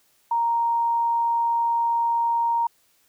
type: tone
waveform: sine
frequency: 932.3 Hz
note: A#5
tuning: in tune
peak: -19 dBFS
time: 0.31-2.67 s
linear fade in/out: 5 ms
effects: white hiss -63 dBFS RMS until 3.08 s